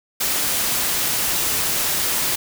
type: noise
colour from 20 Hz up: white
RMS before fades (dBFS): -21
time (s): 0.2-2.36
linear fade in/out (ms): 10
effects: none